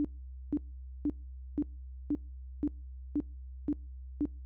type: tone bursts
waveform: sine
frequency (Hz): 293.7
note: D4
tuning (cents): 0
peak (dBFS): -26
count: 9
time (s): 0-4.254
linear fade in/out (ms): 0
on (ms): 46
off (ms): 480
effects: noise-tail reverb RT60 0.3 s tail -24 dB re dry + added 64 Hz sine -42 dBFS peak until 4.45 s